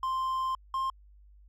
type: tone pair in turn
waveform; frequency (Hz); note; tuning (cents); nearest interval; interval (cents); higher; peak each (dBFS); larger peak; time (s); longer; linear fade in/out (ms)
triangle; 1046.5 / 1059.3; C6 / C6; 0 / +21; unison; 21; second; -26; neither; 0.03-0.55 / 0.74-0.9; first; 2
effects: added 50 Hz sine -53 dBFS peak until 1.48 s